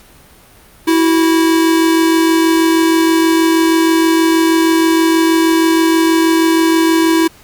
square tone pair together, 326.9 / 373.2 Hz, E4 / F#4, -14 / +15 cents, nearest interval major second, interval 229 cents, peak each -10 / -19 dBFS, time 0.87-7.28 s, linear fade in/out 10 ms, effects pink hiss -43 dBFS RMS until 7.43 s + Opus 48 kbps

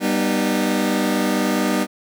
sawtooth chord, G augmented, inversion none, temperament just, 196 / 245 / 306.2 Hz, G3 / B3 / D#4, 0 / -14 / -28 cents, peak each -18 dBFS, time 0-1.87 s, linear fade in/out 50 ms, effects none

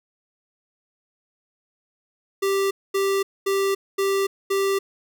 square tone bursts, 392 Hz, G4, in tune, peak -20 dBFS, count 5, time 2.42-4.79 s, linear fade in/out 10 ms, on 290 ms, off 230 ms, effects none

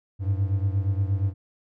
triangle beating tone pair, 95.6 / 104.1 Hz, G2 / G#2, -43 / +5 cents, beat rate 8.5 Hz, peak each -21 / -25 dBFS, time 0.19-1.34 s, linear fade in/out 50 ms, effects none

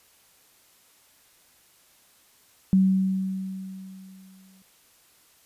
sine tone with exponential decay, 189.9 Hz, F#3, 45 cents sharp, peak -14 dBFS, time 2.73-4.62 s, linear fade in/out 0 ms, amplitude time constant 410 ms, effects white hiss -59 dBFS RMS until 5.45 s + resampled to 32000 Hz

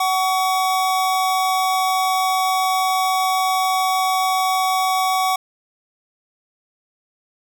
square tone pair together, 752 / 1126.7 Hz, F#5 / C#6, +28 / +28 cents, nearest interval perfect fifth, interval 700 cents, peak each -19 / -22 dBFS, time 0-5.36 s, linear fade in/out 5 ms, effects none

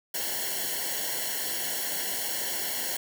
white noise with comb filter, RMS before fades -31 dBFS, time 0.14-2.97 s, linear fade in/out 5 ms, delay 0.81 ms, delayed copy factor -0.95, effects none

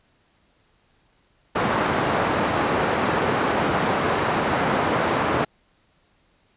white band-pass noise, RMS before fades -22 dBFS, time 1.55-5.45 s, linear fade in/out 10 ms, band 100 to 1100 Hz, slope 12 dB/octave, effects pink hiss -63 dBFS RMS until 6.56 s + resampled to 8000 Hz

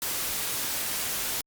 white noise, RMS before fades -30 dBFS, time 0.02-1.41 s, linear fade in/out 2 ms, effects Opus 48 kbps

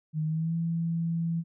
sine tone with pitch glide, 155.4 to 166.55 Hz, D#3 to E3, -2 to +18 cents, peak -26 dBFS, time 0.13-1.44 s, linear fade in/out 50 ms, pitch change +120 cents, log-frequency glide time 0.25-0.55 s, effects none

